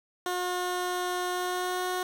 15% pulse tone with pitch glide, 360.1 to 364.9 Hz, F#4 to F#4, -47 to -24 cents, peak -22 dBFS, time 0.26-2.03 s, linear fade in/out 2 ms, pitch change +23 cents, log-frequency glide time 1.33-1.88 s, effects 9-bit

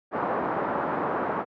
white low-pass noise, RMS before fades -27 dBFS, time 0.11-1.45 s, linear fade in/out 50 ms, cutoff 1200 Hz, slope 24 dB/octave, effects high-pass 200 Hz 12 dB/octave

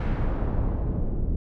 brown noise with low-pass filter sweep, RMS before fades -25 dBFS, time 0-1.36 s, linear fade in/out 5 ms, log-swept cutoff 2400 to 320 Hz, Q 0.78, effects none

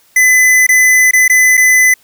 square tone with dropouts, 2013 Hz, B6, 33 cents sharp, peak -6 dBFS, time 0.16-1.94 s, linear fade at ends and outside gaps 5 ms, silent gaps 0.667-0.689 / 1.111-1.133 / 1.28-1.297 / 1.571-1.575 s, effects white hiss -50 dBFS RMS until 2.03 s

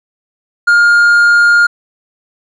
triangle tone, 1414 Hz, F6, 21 cents sharp, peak -3 dBFS, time 0.67-1.67 s, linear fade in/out 10 ms, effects resampled to 24000 Hz

